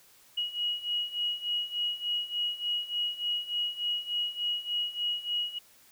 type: beating tone pair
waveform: sine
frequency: 2900 / 2903.4 Hz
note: F#7 / F#7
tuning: -35 / -33 cents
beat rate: 3.4 Hz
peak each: -34 / -31 dBFS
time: 0.37-5.59 s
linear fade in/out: 10 ms
effects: white hiss -59 dBFS RMS until 5.91 s